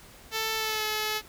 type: tone with pitch glide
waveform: 5% pulse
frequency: 441.9 to 429.6 Hz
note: A4 to A4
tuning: +7 to -41 cents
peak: -16 dBFS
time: 0.31-1.22 s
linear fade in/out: 50 ms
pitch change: -48 cents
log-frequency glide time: 0.56-0.84 s
effects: pink hiss -51 dBFS RMS until 1.28 s